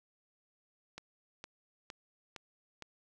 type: click train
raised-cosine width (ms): 0.2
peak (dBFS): -27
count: 5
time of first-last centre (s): 0.98-2.823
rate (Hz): 2.17
effects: none